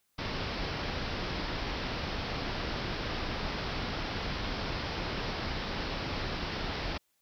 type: low-pass noise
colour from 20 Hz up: pink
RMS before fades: -35 dBFS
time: 0.18-6.98 s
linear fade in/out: 10 ms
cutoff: 5400 Hz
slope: 96 dB/octave
effects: white hiss -75 dBFS RMS until 7.21 s